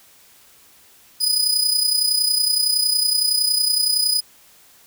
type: tone with amplitude modulation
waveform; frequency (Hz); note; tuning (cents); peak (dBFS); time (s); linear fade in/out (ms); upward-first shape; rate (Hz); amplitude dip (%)
sawtooth; 4978; D#8; 0; -11; 1.2-4.21; 20; sine; 30.8; 60
effects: white hiss -51 dBFS RMS until 4.86 s